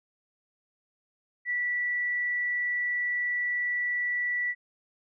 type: tone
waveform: sine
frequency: 1957 Hz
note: B6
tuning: 16 cents flat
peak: -26 dBFS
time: 1.45-4.55 s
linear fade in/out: 50 ms
effects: none

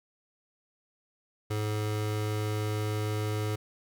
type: tone pair together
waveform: square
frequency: 106.33 / 425.3 Hz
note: G#2 / G#4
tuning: +41 / +41 cents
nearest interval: 2 octaves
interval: 2400 cents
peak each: -30 / -37 dBFS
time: 1.5-3.56 s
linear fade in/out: 10 ms
effects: none

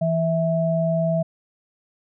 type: tone pair together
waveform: sine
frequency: 164.81 / 654.1 Hz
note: E3 / E5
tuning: 0 / -14 cents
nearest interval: 2 octaves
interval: 2386 cents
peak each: -21 dBFS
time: 0.01-1.23 s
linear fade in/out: 10 ms
effects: none

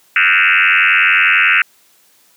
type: tone with frequency modulation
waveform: sine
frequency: 2055 Hz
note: C7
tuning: 32 cents flat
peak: -8 dBFS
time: 0.16-1.62 s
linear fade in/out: 2 ms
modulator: 91 Hz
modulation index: 7.5
effects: white hiss -52 dBFS RMS until 2.36 s + high-pass 150 Hz 12 dB/octave

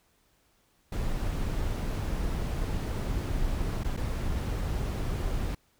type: noise with dropouts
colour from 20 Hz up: brown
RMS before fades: -30 dBFS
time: 0.92-5.55 s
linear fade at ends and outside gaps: 5 ms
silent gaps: 3.836-3.844 / 3.967-3.972 s
effects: pink hiss -68 dBFS RMS until 5.79 s

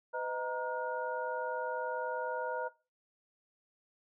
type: tone cluster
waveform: sine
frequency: 505 / 625 / 936 / 1435 Hz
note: B4 / D#5 / A#5 / F6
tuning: +39 / +8 / +7 / +47 cents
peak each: -38 / -40 / -38 / -40 dBFS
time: 0.13-2.69 s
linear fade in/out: 20 ms
effects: noise-tail reverb RT60 0.3 s tail -20 dB re dry

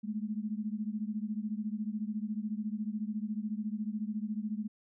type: beating tone pair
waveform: sine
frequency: 208.1 / 222.1 Hz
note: G#3 / A3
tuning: +4 / +16 cents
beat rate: 14 Hz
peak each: -35 / -37 dBFS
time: 0.03-4.68 s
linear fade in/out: 20 ms
effects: none

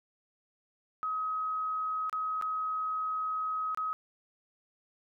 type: tone with dropouts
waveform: sine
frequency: 1269 Hz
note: D#6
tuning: 34 cents sharp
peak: -30 dBFS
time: 1.03-3.93 s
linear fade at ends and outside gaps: 0 ms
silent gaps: 2.096-2.128 / 2.413-2.423 / 3.747-3.774 s
effects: none

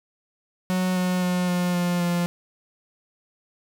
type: tone with pitch steps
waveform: 45% pulse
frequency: 184 / 181.99 / 180.01 / 178.04 / 176.1 / 174.18 Hz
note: F#3 / F#3 / F#3 / F3 / F3 / F3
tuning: -9 / -28 / -47 / +34 / +15 / -4 cents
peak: -21 dBFS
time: 0.7-2.26 s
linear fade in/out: 0 ms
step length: 260 ms
effects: none

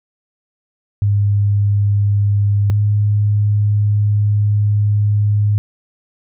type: tone pair in turn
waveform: sine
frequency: 101.9 / 103.92 Hz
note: G#2 / G#2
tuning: -32 / +2 cents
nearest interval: unison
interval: 34 cents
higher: second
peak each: -11 dBFS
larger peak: neither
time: 1.02-2.7 / 2.7-5.58 s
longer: second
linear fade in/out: 0 ms
effects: none

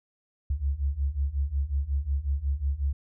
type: beating tone pair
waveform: sine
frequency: 66.9 / 72.4 Hz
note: C2 / D2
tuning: +39 / -24 cents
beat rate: 5.5 Hz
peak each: -29 / -27 dBFS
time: 0.5-2.93 s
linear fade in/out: 5 ms
effects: none

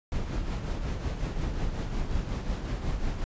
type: noise with tremolo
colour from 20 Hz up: brown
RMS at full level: -28 dBFS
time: 0.12-3.24 s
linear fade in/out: 0 ms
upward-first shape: triangle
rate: 5.5 Hz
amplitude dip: 55%
effects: resampled to 16000 Hz

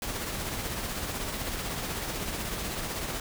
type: noise with tremolo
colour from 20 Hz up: pink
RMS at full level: -32 dBFS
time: 0.02-3.2 s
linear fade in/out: 2 ms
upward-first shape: triangle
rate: 16 Hz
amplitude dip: 40%
effects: none

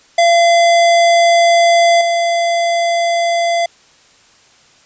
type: tone with level steps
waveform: square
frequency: 683 Hz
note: F5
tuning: 39 cents flat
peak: -8 / -13 dBFS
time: 0.18-3.66 s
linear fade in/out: 5 ms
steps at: 2.01 s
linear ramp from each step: 2 ms
effects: white hiss -48 dBFS RMS until 4.85 s + resampled to 16000 Hz

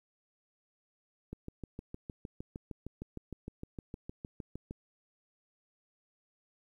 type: click train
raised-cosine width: 3 ms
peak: -28 dBFS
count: 23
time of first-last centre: 1.33-4.709 s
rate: 6.51 Hz
effects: 11-bit

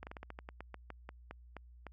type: slowing click train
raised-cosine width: 0.5 ms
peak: -30 dBFS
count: 15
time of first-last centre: 0.03-1.867 s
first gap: 39 ms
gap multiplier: 1.17
effects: added 60 Hz sine -54 dBFS peak until 1.92 s

